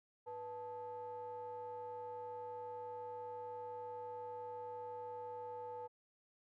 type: ring-modulated tone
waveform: triangle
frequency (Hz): 192.2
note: G3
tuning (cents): -34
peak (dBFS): -39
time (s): 0.26-5.88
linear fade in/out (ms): 20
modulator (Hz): 682
effects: none